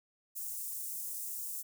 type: high-pass noise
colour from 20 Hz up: white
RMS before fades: -40 dBFS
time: 0.35-1.63 s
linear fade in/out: 20 ms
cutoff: 7300 Hz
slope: 24 dB/octave
effects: none